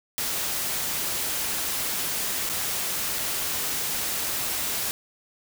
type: noise with dropouts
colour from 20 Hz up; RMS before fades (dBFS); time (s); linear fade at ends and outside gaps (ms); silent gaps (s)
white; -28; 0.18-4.91; 0; 2.491-2.497 / 3.186-3.189
effects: none